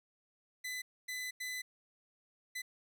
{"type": "tone bursts at uneven times", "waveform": "sawtooth", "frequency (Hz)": 2007, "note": "B6", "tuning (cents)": 27, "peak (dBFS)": -35, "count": 4, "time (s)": [[0.64, 0.82], [1.08, 1.31], [1.4, 1.62], [2.55, 2.62]], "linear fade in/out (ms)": 10, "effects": []}